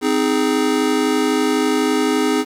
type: chord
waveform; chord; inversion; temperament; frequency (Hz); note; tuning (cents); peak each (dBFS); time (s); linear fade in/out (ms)
square; Ab major; first; just; 259.6 / 311.5 / 415.3; C4 / Eb4 / Ab4; -13 / +2 / 0; -20; 0.01-2.45; 50
effects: low-pass 11000 Hz 12 dB/octave + 7-bit